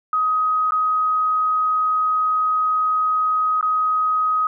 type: tone with dropouts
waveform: sine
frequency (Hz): 1259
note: D#6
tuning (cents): +20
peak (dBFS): -16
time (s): 0.13-4.47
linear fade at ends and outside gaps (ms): 2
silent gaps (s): 0.708-0.72 / 3.611-3.627
effects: none